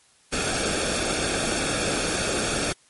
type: noise with comb filter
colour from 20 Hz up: pink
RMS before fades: -25 dBFS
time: 0.32-2.73 s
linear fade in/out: 10 ms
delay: 1 ms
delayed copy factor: -0.65
effects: white hiss -58 dBFS RMS until 2.89 s + MP3 48 kbps